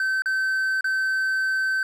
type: tone with dropouts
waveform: triangle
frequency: 1541 Hz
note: G6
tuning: 30 cents flat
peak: -19 dBFS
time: 0-1.83 s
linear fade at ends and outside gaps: 2 ms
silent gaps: 0.221-0.258 / 0.809-0.843 s
effects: none